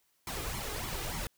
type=noise with flanger; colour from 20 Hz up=pink; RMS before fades=-37 dBFS; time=0.27-1.27 s; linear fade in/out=2 ms; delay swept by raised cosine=0.91 to 2.51 ms; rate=3.4 Hz; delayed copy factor=+0.7; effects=white hiss -73 dBFS RMS until 1.37 s